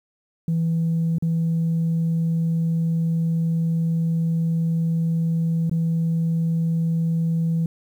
sine tone with dropouts, 164.81 Hz, E3, in tune, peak -17 dBFS, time 0.48-7.66 s, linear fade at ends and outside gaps 2 ms, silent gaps 1.184-1.224 / 5.696-5.713 s, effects tanh soft clip ceiling -16 dBFS + 9-bit

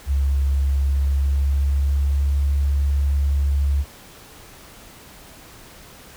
sine tone with pitch glide, 68.9 to 70.27 Hz, C#2 to C#2, -10 to +24 cents, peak -16 dBFS, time 0.06-3.85 s, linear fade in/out 50 ms, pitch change +34 cents, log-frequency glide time 0.84-2.36 s, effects pink hiss -44 dBFS RMS until 6.16 s

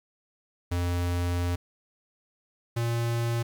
square tone pair in turn, 87.8 / 117.2 Hz, F2 / A#2, +10 / +10 cents, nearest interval perfect fourth, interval 500 cents, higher second, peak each -26 dBFS, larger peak neither, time 0.71-1.56 / 2.76-3.43 s, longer first, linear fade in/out 10 ms, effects 10-bit

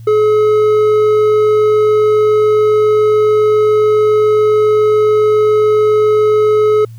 sine tone with hard clipping, 426.4 Hz, G#4, 46 cents sharp, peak -9 dBFS, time 0.07-6.85 s, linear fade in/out 5 ms, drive 6 dB, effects added 114 Hz sine -29 dBFS peak until 6.98 s + white hiss -53 dBFS RMS until 6.98 s

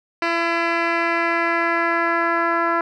10% pulse tone with low-pass filter sweep, 336.7 Hz, E4, 37 cents sharp, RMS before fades -20 dBFS, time 0.22-2.81 s, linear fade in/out 2 ms, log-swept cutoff 3200 to 1400 Hz, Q 1.9, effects none

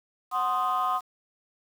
sine chord, C diminished, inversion second, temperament equal, 740 / 1046.5 / 1244.5 Hz, Gb5 / C6 / Eb6, 0 / 0 / 0 cents, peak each -28 / -26 / -26 dBFS, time 0.31-1.01 s, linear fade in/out 50 ms, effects tanh soft clip ceiling -19 dBFS + 8-bit

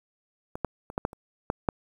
clicks, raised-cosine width 1 ms, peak -20 / -12 / -25 / -13 / -11 / -29 / -11 / -9 dBFS, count 8, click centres 0.555 / 0.647 / 0.901 / 0.979 / 1.051 / 1.131 / 1.501 / 1.688 s, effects 8-bit

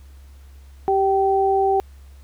sine tone pair together, 390.6 / 774 Hz, G4 / G5, -6 / -22 cents, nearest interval octave, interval 1184 cents, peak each -18 dBFS, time 0.88-1.8 s, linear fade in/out 0 ms, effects added 68 Hz sine -41 dBFS peak until 2.23 s + pink hiss -57 dBFS RMS until 2.23 s

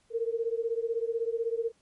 sine beating tone pair, 453.2 / 469.2 Hz, A#4 / A#4, -49 / +11 cents, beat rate 16 Hz, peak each -30 / -31 dBFS, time 0.1-1.72 s, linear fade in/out 50 ms, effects pink hiss -68 dBFS RMS until 1.81 s + MP3 48 kbps

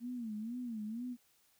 sine tone with vibrato, 229.7 Hz, A#3, 25 cents flat, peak -38 dBFS, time 0-1.17 s, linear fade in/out 50 ms, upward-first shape sine, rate 2.1 Hz, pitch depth 150 cents each way, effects white hiss -71 dBFS RMS until 1.59 s

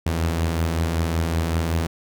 sawtooth beating tone pair, 81.9 / 87.2 Hz, E2 / F2, -11 / -2 cents, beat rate 5.3 Hz, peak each -17 / -25 dBFS, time 0.06-1.87 s, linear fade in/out 5 ms, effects none

